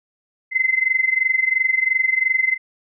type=tone with amplitude modulation; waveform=sine; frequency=2058 Hz; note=C7; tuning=29 cents flat; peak=-12 dBFS; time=0.51-2.58 s; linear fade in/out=50 ms; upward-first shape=sine; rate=22.9 Hz; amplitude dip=85%; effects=none